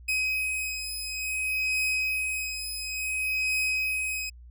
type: beating tone pair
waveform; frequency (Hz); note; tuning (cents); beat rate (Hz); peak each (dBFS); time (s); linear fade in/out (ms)
40% pulse; 2528 / 2528.57; D#7 / D#7; +27 / +27; 0.57; -30 / -28; 0.08-4.3; 10
effects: added 60 Hz sine -45 dBFS peak until 4.5 s